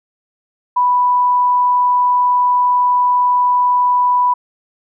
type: tone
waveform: sine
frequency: 987.8 Hz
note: B5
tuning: in tune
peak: -10 dBFS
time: 0.76-4.34 s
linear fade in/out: 10 ms
effects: none